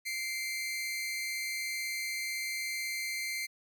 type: tone pair together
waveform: sawtooth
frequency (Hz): 2093 / 2309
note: C7 / D7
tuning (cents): 0 / -30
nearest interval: major second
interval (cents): 170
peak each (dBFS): -31 / -38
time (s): 0.05-3.47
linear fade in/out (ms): 20
effects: none